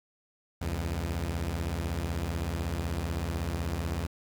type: beating tone pair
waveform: sawtooth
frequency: 69.3 / 85.3 Hz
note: C#2 / F2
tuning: 0 / -40 cents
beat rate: 16 Hz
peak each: -30 / -28 dBFS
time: 0.61-4.07 s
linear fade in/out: 10 ms
effects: 9-bit